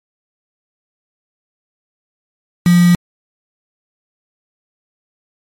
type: tone with quantisation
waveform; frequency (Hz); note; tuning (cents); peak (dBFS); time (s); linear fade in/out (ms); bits
sine; 175.1; F3; +5; -6; 2.66-2.95; 2; 3
effects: MP3 64 kbps